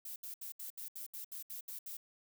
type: noise bursts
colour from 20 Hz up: violet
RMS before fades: -45 dBFS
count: 11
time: 0.05-1.97 s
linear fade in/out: 5 ms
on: 110 ms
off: 71 ms
effects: none